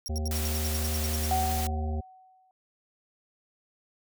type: tone bursts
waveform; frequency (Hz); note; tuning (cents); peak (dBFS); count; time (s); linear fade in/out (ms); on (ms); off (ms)
sawtooth; 5588; F8; 0; -31; 13; 0.06-1.258; 0; 22; 76
type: harmonic tone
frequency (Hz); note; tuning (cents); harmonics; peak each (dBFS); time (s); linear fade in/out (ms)
77; D#2; -17; 1 / 3 / 5 / 7 / 9 / 10; -28 / -38 / -42 / -45 / -47 / -48; 0.09-2.01; 10
type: noise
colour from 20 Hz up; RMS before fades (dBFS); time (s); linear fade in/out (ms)
white; -35; 0.31-1.67; 2
type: tone with exponential decay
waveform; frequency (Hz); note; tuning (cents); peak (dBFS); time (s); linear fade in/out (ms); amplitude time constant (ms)
sine; 750; F#5; +23; -23; 1.31-2.51; 1; 260
effects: none